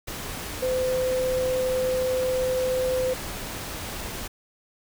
sine tone in noise, 512 Hz, C5, 38 cents flat, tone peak -22 dBFS, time 0.62-3.14 s, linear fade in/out 10 ms, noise pink, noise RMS -34 dBFS, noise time 0.07-4.28 s, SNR +9 dB, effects none

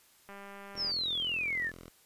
click train, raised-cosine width 0.5 ms, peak -33 dBFS, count 124, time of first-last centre 0.29-0.908 s, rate 199 Hz
5% pulse tone, 42.61 Hz, F1, 42 cents flat, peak -37 dBFS, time 0.73-1.9 s, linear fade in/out 10 ms
sine exponential sweep, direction down, 5588 to 1700 Hz, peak -30 dBFS, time 0.76-1.72 s, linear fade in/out 50 ms
effects white hiss -63 dBFS RMS until 2.05 s + resampled to 32000 Hz

